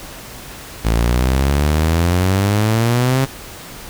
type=exponential sweep; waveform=sawtooth; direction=up; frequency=54.3 to 135.9 Hz; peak=-9 dBFS; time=0.84-3.26 s; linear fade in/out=20 ms; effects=pink hiss -34 dBFS RMS until 3.89 s